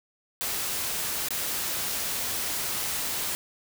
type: noise with dropouts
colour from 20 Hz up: white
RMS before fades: -30 dBFS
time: 0.41-3.35 s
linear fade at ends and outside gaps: 0 ms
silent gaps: 1.286-1.306 s
effects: none